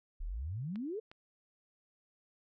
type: exponential sweep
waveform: sine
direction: up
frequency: 32.52 to 465.6 Hz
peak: -36 dBFS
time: 0.2-1 s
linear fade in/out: 10 ms
type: clicks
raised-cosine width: 0.3 ms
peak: -36 dBFS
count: 2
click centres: 0.758 / 1.115 s
effects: none